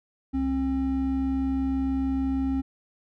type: tone pair together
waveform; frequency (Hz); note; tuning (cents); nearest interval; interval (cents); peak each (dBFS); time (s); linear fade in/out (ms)
triangle; 66.98 / 267.4; C2 / C4; +41 / +38; 2 octaves; 2397; -29 / -22; 0.33-2.62; 20
effects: none